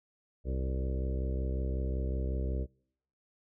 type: harmonic tone with a mistuned harmonic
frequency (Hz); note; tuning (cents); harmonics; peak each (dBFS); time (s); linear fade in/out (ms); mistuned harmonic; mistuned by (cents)
65.41; C2; 0; 1 / 2 / 3 / 4 / 5 / 6 / 7 / 8 / 9; -31 / -40 / -44 / -46 / -45 / -45 / -45 / -51 / -48; 0.44-2.67; 50; 8; -22
effects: noise-tail reverb RT60 0.7 s tail -26 dB re dry